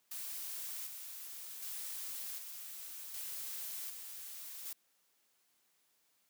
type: noise with tremolo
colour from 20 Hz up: blue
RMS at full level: -43 dBFS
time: 0.11-4.73 s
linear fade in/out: 5 ms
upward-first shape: square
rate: 0.66 Hz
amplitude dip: 40%
effects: white hiss -75 dBFS RMS until 6.29 s + high-pass 150 Hz 12 dB/octave